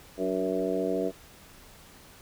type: harmonic tone with a mistuned harmonic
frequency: 94 Hz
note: F#2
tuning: 28 cents sharp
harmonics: 2 / 3 / 4 / 5 / 6 / 7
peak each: -36 / -32 / -32 / -31 / -36 / -33 dBFS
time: 0.17-1.12 s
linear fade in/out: 50 ms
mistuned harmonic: 3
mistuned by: +34 cents
effects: pink hiss -52 dBFS RMS until 2.21 s